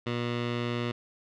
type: tone with low-pass filter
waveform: 15% pulse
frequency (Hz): 120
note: B2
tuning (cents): -49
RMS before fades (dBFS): -31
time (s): 0.06-0.92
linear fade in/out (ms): 10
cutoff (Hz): 3300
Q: 1.8
effects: none